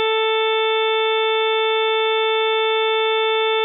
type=harmonic tone; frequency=441.5 Hz; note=A4; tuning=6 cents sharp; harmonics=1 / 2 / 3 / 4 / 5 / 6 / 7 / 8; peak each=-18 / -24 / -27 / -33 / -28 / -28 / -35 / -25 dBFS; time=0-3.64 s; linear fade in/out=0 ms; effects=none

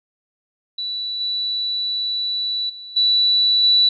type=tone with level steps; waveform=sine; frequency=3951 Hz; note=B7; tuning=in tune; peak=-23 / -20 / -33 / -13 / -11 dBFS; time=0.78-3.89 s; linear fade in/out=5 ms; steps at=1.2 / 2.69 / 2.96 / 3.63 s; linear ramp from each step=10 ms; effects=none

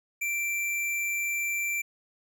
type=tone; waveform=square; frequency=2349 Hz; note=D7; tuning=in tune; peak=-28 dBFS; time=0.21-1.82 s; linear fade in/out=10 ms; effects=none

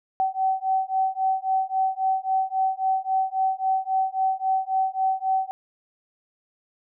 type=beating tone pair; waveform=sine; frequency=761 / 764.7 Hz; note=F#5 / G5; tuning=+48 / -43 cents; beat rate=3.7 Hz; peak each=-24 dBFS; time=0.2-5.51 s; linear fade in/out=0 ms; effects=none

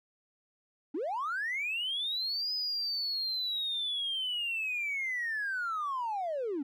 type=linear two-way sweep; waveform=triangle; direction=up then down; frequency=260 to 5040 to 260 Hz; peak=-28 dBFS; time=0.94-6.63 s; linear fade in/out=10 ms; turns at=2.53 s; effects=tanh soft clip ceiling -28 dBFS

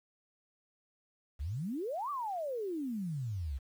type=exponential two-way sweep; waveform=sine; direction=up then down; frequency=61.74 to 1200 to 61.74 Hz; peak=-34 dBFS; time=1.39-3.59 s; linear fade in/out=20 ms; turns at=2.1 s; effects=10-bit

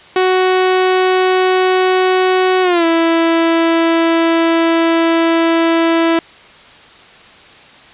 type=tone with pitch glide; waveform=sawtooth; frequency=371.3 to 330.8 Hz; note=F#4 to E4; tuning=+6 to +6 cents; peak=-6 dBFS; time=0.16-6.19 s; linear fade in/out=2 ms; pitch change=-200 cents; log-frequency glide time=2.62-2.85 s; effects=white hiss -40 dBFS RMS until 7.93 s + resampled to 8000 Hz

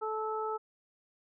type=harmonic tone; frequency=435.5 Hz; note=A4; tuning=18 cents flat; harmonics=1 / 2 / 3; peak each=-35 / -37 / -37 dBFS; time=0.01-0.58 s; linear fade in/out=20 ms; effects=none

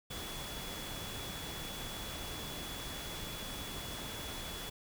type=tone in noise; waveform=sine; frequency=3400 Hz; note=G#7; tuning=40 cents sharp; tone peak=-47 dBFS; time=0.1-4.7 s; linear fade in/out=10 ms; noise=pink; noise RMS=-43 dBFS; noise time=0.1-4.7 s; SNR=-7 dB; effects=none

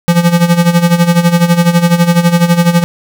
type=tone with tremolo; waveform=square; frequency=171.9 Hz; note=F3; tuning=27 cents flat; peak=-4 dBFS; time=0.08-2.84 s; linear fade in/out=0 ms; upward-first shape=sine; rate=12 Hz; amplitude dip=75%; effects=none

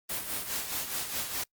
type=noise with tremolo; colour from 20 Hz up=white; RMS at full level=-32 dBFS; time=0.09-1.44 s; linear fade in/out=10 ms; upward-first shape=sine; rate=4.8 Hz; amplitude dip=55%; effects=noise-tail reverb RT60 0.1 s tail -26 dB re dry + Opus 32 kbps

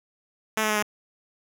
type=tone with pitch steps; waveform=5% pulse; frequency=218 / 215.1 / 212.3 / 209.5 Hz; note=A3 / A3 / G#3 / G#3; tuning=-16 / -39 / +38 / +15 cents; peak=-11 dBFS; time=0.57-0.826 s; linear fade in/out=5 ms; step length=64 ms; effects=none

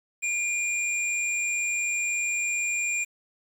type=tone pair together; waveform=sine; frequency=2394 / 7363 Hz; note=D7 / A#8; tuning=+33 / -22 cents; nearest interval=octave + perfect fifth; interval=1945 cents; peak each=-26 / -30 dBFS; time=0.22-3.05 s; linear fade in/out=20 ms; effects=8-bit

